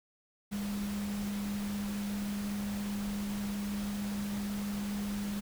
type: tone in noise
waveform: sine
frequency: 203.7 Hz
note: G#3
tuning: 33 cents flat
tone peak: -33 dBFS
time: 0.51-5.41 s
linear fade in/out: 20 ms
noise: pink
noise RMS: -44 dBFS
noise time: 0.51-5.41 s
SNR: +8 dB
effects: none